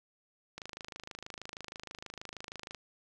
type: click train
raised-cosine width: 0.2 ms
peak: -25 dBFS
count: 58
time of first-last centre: 0.58-2.747 s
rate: 26.3 Hz
effects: none